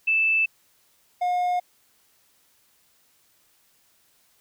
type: tone pair in turn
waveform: sine / triangle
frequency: 2637 / 717.3 Hz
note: E7 / F5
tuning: 0 / +46 cents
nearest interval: octave + major seventh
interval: 2254 cents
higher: first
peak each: -18 / -19 dBFS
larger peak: first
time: 0.07-0.46 / 1.21-1.6 s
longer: neither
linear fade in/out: 10 ms
effects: white hiss -63 dBFS RMS until 4.4 s